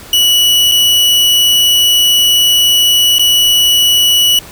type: tone with dropouts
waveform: 40% pulse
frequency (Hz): 2941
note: F#7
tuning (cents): -11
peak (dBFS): -6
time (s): 0.13-4.39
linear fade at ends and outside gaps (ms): 2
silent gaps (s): 0.715-0.719 / 3.184-3.194
effects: pink hiss -33 dBFS RMS until 4.51 s